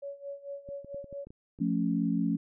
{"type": "tone with tremolo", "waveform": "sine", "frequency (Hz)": 562, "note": "C#5", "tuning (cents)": 24, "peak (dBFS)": -35, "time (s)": [0.02, 1.25], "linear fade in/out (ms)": 10, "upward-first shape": "sine", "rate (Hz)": 4.5, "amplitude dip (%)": 85}
{"type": "clicks", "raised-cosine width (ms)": 3, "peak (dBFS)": -35, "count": 8, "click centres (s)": [0.689, 0.846, 0.945, 1.043, 1.127, 1.27, 1.305, 1.589]}
{"type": "chord", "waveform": "sine", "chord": "F augmented", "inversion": "none", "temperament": "equal", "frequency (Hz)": [174.61, 220, 277.2], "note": ["F3", "A3", "C#4"], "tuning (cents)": [0, 0, 0], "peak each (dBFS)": -30, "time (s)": [1.6, 2.37], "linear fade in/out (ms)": 10}
{"effects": []}